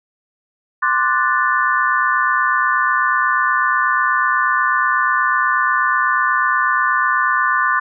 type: chord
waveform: sine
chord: D dominant seventh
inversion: third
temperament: equal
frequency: 1046.5 / 1174.7 / 1480 / 1760 Hz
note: C6 / D6 / F#6 / A6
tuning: 0 / 0 / 0 / 0 cents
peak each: -19 dBFS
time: 0.82-7.8 s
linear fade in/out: 10 ms
effects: none